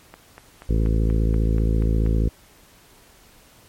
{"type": "click train", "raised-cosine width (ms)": 0.5, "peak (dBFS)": -24, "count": 9, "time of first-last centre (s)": [0.14, 2.063], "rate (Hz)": 4.16}
{"type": "harmonic tone", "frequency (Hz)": 54.9, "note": "A1", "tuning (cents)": -3, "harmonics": [1, 2, 3, 4, 5, 6, 7, 8, 9], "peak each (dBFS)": [-18, -24, -28, -30, -32, -34, -35, -36, -37], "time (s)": [0.69, 2.29], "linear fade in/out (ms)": 5}
{"effects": ["pink hiss -52 dBFS RMS until 3.68 s", "MP3 64 kbps"]}